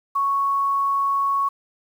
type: tone with quantisation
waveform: sine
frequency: 1108.7 Hz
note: C#6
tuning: in tune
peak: -18 dBFS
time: 0.15-1.49 s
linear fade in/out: 10 ms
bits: 8
effects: none